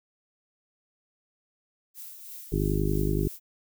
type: noise with tremolo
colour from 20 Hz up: violet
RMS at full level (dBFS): -41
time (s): 1.94-3.4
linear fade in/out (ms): 50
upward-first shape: triangle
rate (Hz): 3.1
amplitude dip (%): 50
type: harmonic tone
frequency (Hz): 50.6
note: G#1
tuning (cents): -44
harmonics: 1 / 2 / 3 / 4 / 5 / 6 / 7 / 8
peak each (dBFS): -28 / -33 / -29 / -36 / -35 / -34 / -32 / -33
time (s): 2.52-3.28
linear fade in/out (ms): 5
effects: none